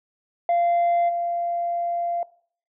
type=tone with level steps; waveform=sine; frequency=691 Hz; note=F5; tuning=19 cents flat; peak=-15 / -22 dBFS; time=0.49-2.23 s; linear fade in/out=2 ms; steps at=1.08 s; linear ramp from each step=20 ms; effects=noise-tail reverb RT60 0.5 s tail -20 dB re dry + tanh soft clip ceiling -16 dBFS